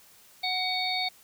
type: harmonic tone with a mistuned harmonic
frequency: 740 Hz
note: F#5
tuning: in tune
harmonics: 1 / 3 / 5 / 6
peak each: -32 / -32 / -32 / -32 dBFS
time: 0.43-1.09 s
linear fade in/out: 10 ms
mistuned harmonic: 3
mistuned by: +22 cents
effects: white hiss -56 dBFS RMS until 1.23 s